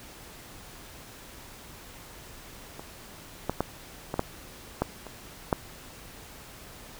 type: clicks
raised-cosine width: 1 ms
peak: -24 / -12 / -11 / -16 / -10 / -10 / -27 / -8 dBFS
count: 8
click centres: 2.795 / 3.496 / 3.606 / 4.141 / 4.194 / 4.82 / 5.067 / 5.528 s
effects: pink hiss -47 dBFS RMS until 6.99 s